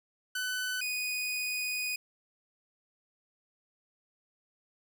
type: tone pair in turn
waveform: sawtooth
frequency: 1503 / 2482 Hz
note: F#6 / D#7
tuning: +27 / -5 cents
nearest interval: major sixth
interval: 868 cents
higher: second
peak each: -28 / -28 dBFS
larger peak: neither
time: 0.35-0.81 / 0.81-1.96 s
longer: second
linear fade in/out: 5 ms
effects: none